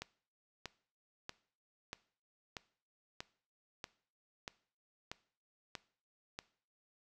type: click train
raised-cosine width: 0.2 ms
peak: -24 dBFS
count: 11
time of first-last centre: 0.02-6.389 s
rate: 1.57 Hz
effects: noise-tail reverb RT60 0.5 s tail -19 dB re dry